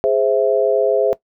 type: chord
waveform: sine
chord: Ab augmented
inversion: none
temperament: equal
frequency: 415.3 / 523.3 / 659.3 Hz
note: Ab4 / C5 / E5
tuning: 0 / 0 / 0 cents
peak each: -17 dBFS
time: 0.04-1.13 s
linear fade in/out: 0 ms
effects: noise-tail reverb RT60 0.1 s tail -18 dB re dry